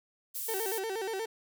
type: high-pass noise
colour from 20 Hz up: pink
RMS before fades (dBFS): -37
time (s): 0.34-0.8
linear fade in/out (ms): 20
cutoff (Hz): 11000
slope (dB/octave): 12
type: tone with vibrato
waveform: 35% pulse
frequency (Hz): 415.3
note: G#4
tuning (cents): 0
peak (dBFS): -31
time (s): 0.48-1.26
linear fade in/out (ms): 10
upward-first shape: square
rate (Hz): 8.4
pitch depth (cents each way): 140
effects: none